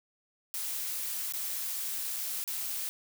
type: noise with dropouts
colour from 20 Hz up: blue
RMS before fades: -35 dBFS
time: 0.54-2.89 s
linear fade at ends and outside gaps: 0 ms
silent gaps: 1.323-1.337 / 2.162-2.166 / 2.44-2.477 s
effects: none